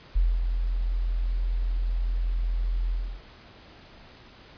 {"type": "tone with ADSR envelope", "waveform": "sine", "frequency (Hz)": 42.54, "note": "F1", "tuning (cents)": -45, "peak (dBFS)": -17, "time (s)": [0.15, 3.22], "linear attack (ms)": 16, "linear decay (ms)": 230, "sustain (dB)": -6, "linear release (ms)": 300, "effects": ["pink hiss -50 dBFS RMS until 4.57 s", "resampled to 11025 Hz"]}